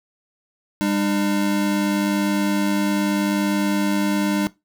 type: tone pair together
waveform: square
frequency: 200.8 / 301.6 Hz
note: G3 / D4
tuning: +42 / +46 cents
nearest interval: perfect fifth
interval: 704 cents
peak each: -22 dBFS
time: 0.81-4.47 s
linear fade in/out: 0 ms
effects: noise-tail reverb RT60 0.2 s tail -19 dB re dry